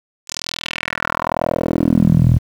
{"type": "tone with band-pass filter sweep", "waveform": "10% pulse", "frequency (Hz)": 41.06, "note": "E1", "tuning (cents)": -6, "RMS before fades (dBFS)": -17, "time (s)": [0.27, 2.39], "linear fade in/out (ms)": 20, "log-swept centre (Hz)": [6900, 99], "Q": 2.7, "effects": ["7-bit"]}